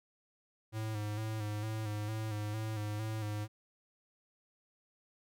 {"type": "tone with vibrato", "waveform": "square", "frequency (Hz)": 107.3, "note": "A2", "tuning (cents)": -43, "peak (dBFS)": -36, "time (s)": [0.72, 3.48], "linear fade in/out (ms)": 50, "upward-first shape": "square", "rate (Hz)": 2.2, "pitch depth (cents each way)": 37, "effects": []}